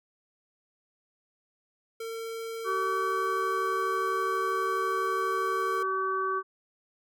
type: tone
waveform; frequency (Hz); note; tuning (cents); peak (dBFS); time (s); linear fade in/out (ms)
square; 453.6; A#4; -47; -35; 2-5.83; 5
type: harmonic tone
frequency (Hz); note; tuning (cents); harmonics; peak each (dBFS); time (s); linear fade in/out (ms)
381.4; G4; -47; 1 / 3 / 4; -32 / -28 / -36; 2.64-6.43; 50
effects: none